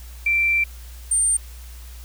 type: tone pair in turn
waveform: sine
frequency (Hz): 2349 / 8869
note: D7 / C#9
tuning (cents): 0 / 0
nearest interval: octave + major seventh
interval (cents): 2300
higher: second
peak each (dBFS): -16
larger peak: neither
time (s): 0.26-0.64 / 1.11-1.37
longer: first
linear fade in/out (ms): 5
effects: added 60 Hz sine -36 dBFS peak until 2.04 s + white hiss -47 dBFS RMS until 2.04 s